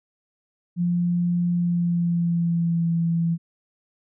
sine tone with pitch glide, 174.61 to 167.4 Hz, F3 to E3, 0 to +27 cents, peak -19 dBFS, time 0.76-3.38 s, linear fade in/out 50 ms, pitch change -73 cents, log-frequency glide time 1.51-2.9 s, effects none

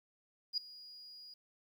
sine tone with ADSR envelope, 4883 Hz, D#8, 33 cents flat, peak -29 dBFS, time 0.53-1.34 s, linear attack 46 ms, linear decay 4 ms, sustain -21 dB, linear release 5 ms, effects tanh soft clip ceiling -25 dBFS + 11-bit

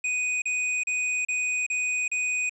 square tone bursts, 2489 Hz, D#7, in tune, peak -25 dBFS, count 6, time 0.04-2.495 s, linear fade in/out 5 ms, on 380 ms, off 35 ms, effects resampled to 24000 Hz + 10-bit

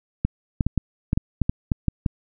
clicks, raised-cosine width 5 ms, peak -7 dBFS, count 11, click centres 0.25 / 0.608 / 0.666 / 0.777 / 1.131 / 1.175 / 1.417 / 1.495 / 1.718 / 1.883 / 2.062 s, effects none

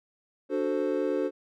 triangle chord, D dominant seventh, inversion none, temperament equal, 293.7 / 370 / 440 / 523.3 Hz, D4 / F#4 / A4 / C5, 0 / 0 / 0 / 0 cents, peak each -29 dBFS, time 0.49-1.31 s, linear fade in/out 50 ms, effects none

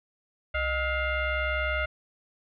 sine tone with frequency modulation, 745 Hz, F#5, 12 cents sharp, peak -25 dBFS, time 0.54-1.86 s, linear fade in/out 10 ms, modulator 680 Hz, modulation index 2.5, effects none

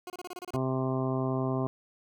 20% pulse tone bursts, 360 Hz, F#4, 47 cents flat, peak -33 dBFS, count 9, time 0.07-0.564 s, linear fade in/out 2 ms, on 30 ms, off 28 ms
harmonic tone, 130.81 Hz, C3, in tune, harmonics 1 / 2 / 3 / 4 / 5 / 6 / 7 / 8 / 9, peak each -31 / -32 / -34 / -43 / -36 / -43 / -46 / -39 / -48 dBFS, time 0.54-1.67 s, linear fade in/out 0 ms
effects none

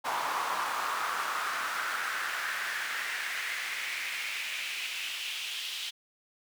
brown noise with high-pass filter sweep, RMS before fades -34 dBFS, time 0.04-5.91 s, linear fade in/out 20 ms, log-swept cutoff 960 to 3200 Hz, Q 3.1, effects none

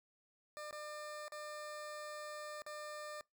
20% pulse tone with dropouts, 600 Hz, D5, 37 cents sharp, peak -40 dBFS, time 0.57-3.21 s, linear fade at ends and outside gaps 0 ms, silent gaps 0.71-0.727 / 1.281-1.321 / 2.62-2.664 s, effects noise-tail reverb RT60 0.2 s tail -25 dB re dry

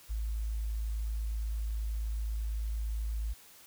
sine tone, 54.2 Hz, A1, 25 cents flat, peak -31 dBFS, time 0.09-3.34 s, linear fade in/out 20 ms, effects white hiss -56 dBFS RMS until 3.66 s

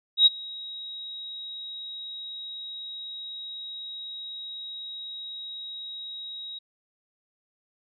sine tone with ADSR envelope, 3808 Hz, A#7, 36 cents sharp, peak -11 dBFS, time 0.17-6.59 s, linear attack 91 ms, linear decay 24 ms, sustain -24 dB, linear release 10 ms, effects none

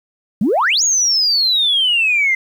sine exponential two-way sweep, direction up then down, 180 to 6830 to 2050 Hz, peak -11 dBFS, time 0.41-2.35 s, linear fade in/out 5 ms, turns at 0.83 s, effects tanh soft clip ceiling -7 dBFS + 8-bit

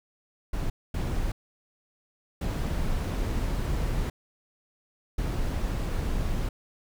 brown noise bursts at uneven times, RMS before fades -28 dBFS, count 4, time 0.53-0.7 / 0.94-1.32 / 2.41-4.1 / 5.18-6.49 s, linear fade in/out 5 ms, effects none

